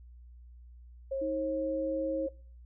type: tone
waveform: sine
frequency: 540 Hz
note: C#5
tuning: 45 cents flat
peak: -30 dBFS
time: 1.11-2.29 s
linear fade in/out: 10 ms
type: tone with pitch glide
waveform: sine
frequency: 316 to 318.4 Hz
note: D#4 to D#4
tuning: +27 to +40 cents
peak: -34 dBFS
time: 1.21-2.27 s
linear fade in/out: 10 ms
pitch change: +13 cents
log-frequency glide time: 1.62-2.14 s
effects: noise-tail reverb RT60 0.5 s tail -24 dB re dry + added 60 Hz sine -49 dBFS peak until 2.65 s